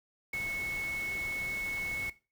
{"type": "tone in noise", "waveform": "sine", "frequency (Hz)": 2200, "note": "C#7", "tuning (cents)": -14, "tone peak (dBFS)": -32, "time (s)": [0.33, 2.1], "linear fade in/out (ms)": 5, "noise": "pink", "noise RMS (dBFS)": -45, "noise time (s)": [0.33, 2.1], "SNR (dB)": 10, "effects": ["noise-tail reverb RT60 0.3 s tail -17 dB re dry"]}